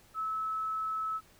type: tone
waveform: sine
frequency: 1300 Hz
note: E6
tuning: 24 cents flat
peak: -31 dBFS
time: 0.14-1.21 s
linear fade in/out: 50 ms
effects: pink hiss -61 dBFS RMS until 1.39 s